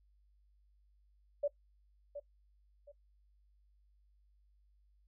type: tone with echo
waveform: sine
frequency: 576 Hz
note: D5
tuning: 34 cents flat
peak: -29 dBFS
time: 1.43-1.48 s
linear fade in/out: 10 ms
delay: 720 ms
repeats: 2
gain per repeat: -11 dB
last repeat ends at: 2.92 s
effects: noise-tail reverb RT60 0.1 s tail -19 dB re dry + added 50 Hz sine -66 dBFS peak until 5.07 s